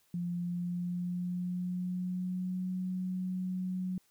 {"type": "tone with pitch glide", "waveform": "sine", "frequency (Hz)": [174.61, 184.25], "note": ["F3", "F#3"], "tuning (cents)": [0, -7], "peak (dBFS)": -32, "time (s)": [0.14, 3.98], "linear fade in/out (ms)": 2, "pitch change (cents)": 93, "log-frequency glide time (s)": [0.35, 2.69], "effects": ["white hiss -70 dBFS RMS until 4.1 s"]}